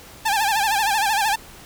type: tone with vibrato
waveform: sawtooth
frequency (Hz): 840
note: G#5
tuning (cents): +19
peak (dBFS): -14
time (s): 0.25-1.36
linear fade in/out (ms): 10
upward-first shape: sine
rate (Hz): 13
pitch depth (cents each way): 120
effects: pink hiss -43 dBFS RMS until 1.65 s